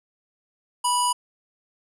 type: tone with low-pass filter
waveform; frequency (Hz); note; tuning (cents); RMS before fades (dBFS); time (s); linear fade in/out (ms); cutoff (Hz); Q
square; 980; B5; -14; -22; 0.84-1.13; 10; 10000; 8.1
effects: none